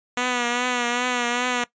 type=tone with vibrato; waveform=5% pulse; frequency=244.6 Hz; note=B3; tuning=16 cents flat; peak=-10 dBFS; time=0.17-1.64 s; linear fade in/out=2 ms; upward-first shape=triangle; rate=2.5 Hz; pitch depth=50 cents each way; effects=noise-tail reverb RT60 0.1 s tail -19 dB re dry + resampled to 16000 Hz